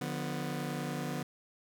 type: chord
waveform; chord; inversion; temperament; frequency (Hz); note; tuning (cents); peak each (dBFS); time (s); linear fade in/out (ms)
sawtooth; B diminished; first; just; 148.16 / 177.8 / 246.9; D3 / F3 / B3; +16 / +31 / 0; -34 / -36 / -35; 0.01-1.23; 5
effects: none